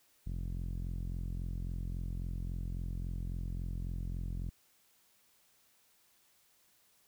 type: tone with low-pass filter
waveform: sawtooth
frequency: 43.65 Hz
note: F1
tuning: in tune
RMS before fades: -38 dBFS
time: 0.26-4.5 s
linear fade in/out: 10 ms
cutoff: 180 Hz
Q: 1.1
effects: white hiss -69 dBFS RMS until 7.07 s